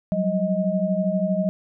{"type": "tone cluster", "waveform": "sine", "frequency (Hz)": [182, 194.5, 627], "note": ["F#3", "G3", "D#5"], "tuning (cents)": [-28, -13, 13], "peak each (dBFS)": -24, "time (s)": [0.12, 1.49], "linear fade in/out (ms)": 0, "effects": []}